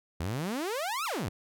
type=exponential two-way sweep; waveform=sawtooth; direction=up then down; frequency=75.8 to 1396.9 to 75.8 Hz; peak=-27 dBFS; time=0.2-1.29 s; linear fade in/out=5 ms; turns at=1.05 s; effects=none